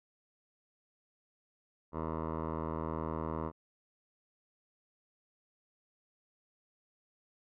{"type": "tone with low-pass filter", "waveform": "10% pulse", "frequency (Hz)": 79.8, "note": "D#2", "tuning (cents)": 44, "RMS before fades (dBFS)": -37, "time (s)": [1.92, 3.52], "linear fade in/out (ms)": 50, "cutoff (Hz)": 960, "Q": 3.7, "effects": []}